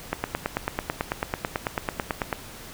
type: click train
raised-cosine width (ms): 0.5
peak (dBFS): -9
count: 21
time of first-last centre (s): 0.13-2.328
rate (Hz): 9.1
effects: pink hiss -42 dBFS RMS until 2.73 s